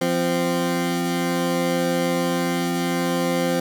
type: tone pair together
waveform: 20% pulse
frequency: 173.53 / 260 Hz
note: F3 / C4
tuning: -11 / -11 cents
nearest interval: perfect fifth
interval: 700 cents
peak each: -18 dBFS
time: 0.01-3.6 s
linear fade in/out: 5 ms
effects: none